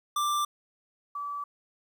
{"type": "tone pair in turn", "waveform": ["square", "sine"], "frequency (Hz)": [1180, 1152.4], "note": ["D6", "D6"], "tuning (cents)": [8, -33], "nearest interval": "unison", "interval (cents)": 41, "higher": "first", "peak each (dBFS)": [-26, -32], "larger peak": "first", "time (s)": [[0.16, 0.45], [1.15, 1.44]], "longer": "neither", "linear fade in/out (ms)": 5, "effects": ["11-bit"]}